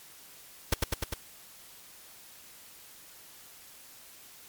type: noise with echo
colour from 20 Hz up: pink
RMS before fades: -24 dBFS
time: 0.72-0.74 s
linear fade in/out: 5 ms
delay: 100 ms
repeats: 4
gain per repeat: -2 dB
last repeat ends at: 1.14 s
effects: white hiss -52 dBFS RMS until 4.48 s + MP3 96 kbps